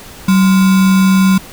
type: tone with sample-and-hold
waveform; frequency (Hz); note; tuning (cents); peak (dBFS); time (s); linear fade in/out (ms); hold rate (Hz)
sine; 190; F#3; +46; -6; 0.28-1.38; 5; 1225
effects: pink hiss -34 dBFS RMS until 1.52 s